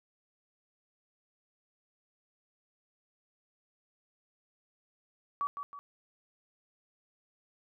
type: tone with echo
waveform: sine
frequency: 1140 Hz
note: C#6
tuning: 48 cents sharp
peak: -29 dBFS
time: 5.41-5.47 s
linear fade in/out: 0 ms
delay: 160 ms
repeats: 2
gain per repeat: -7 dB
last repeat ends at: 5.79 s
effects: none